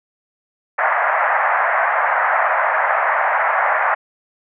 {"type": "band-pass noise", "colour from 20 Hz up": "pink", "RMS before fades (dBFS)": -17, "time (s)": [0.78, 3.95], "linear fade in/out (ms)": 10, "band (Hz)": [630, 2000], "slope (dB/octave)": 48, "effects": []}